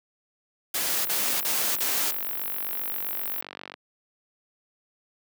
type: noise bursts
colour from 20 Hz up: white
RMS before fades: -27 dBFS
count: 4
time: 0.74-2.112 s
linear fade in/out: 5 ms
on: 310 ms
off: 44 ms
type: high-pass noise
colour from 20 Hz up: white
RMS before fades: -31 dBFS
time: 0.9-3.41 s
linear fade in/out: 0 ms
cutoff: 12000 Hz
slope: 48 dB/octave
type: click train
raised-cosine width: 0.3 ms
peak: -21 dBFS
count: 130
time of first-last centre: 1.03-3.74 s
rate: 47.6 Hz
effects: high-pass 200 Hz 12 dB/octave